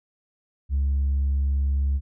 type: tone with tanh clipping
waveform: triangle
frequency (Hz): 69.2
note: C#2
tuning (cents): -2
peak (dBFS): -20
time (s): 0.69-2.01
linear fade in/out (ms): 50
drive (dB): 6
effects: none